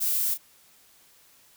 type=noise with echo; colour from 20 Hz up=violet; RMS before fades=-26 dBFS; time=0-0.35 s; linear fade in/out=20 ms; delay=31 ms; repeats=1; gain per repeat=-9 dB; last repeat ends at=0.381 s; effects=white hiss -58 dBFS RMS until 1.56 s

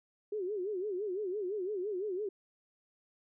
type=tone with vibrato; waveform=sine; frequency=392 Hz; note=G4; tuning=in tune; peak=-33 dBFS; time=0.32-2.29 s; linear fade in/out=5 ms; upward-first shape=sine; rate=5.9 Hz; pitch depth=170 cents each way; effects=none

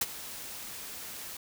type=noise with ADSR envelope; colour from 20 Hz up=white; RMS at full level=-26 dBFS; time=0.01-1.37 s; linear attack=5 ms; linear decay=34 ms; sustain=-16 dB; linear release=4 ms; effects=none

